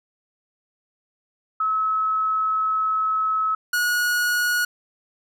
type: tone pair in turn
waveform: sine / 45% pulse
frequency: 1291 / 1452.5 Hz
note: E6 / F#6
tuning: -37 / -32 cents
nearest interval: major second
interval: 205 cents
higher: second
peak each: -19 dBFS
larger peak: neither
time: 1.6-3.55 / 3.73-4.65 s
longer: first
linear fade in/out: 5 ms
effects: none